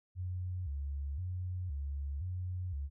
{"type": "tone with vibrato", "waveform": "sine", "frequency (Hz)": 80, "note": "D#2", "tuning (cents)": 49, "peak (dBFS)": -35, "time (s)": [0.15, 2.9], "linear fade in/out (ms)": 50, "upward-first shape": "square", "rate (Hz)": 0.97, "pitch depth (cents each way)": 220, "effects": []}